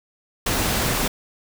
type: noise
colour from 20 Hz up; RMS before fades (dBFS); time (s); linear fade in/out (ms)
pink; -22; 0.46-1.08; 5
effects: none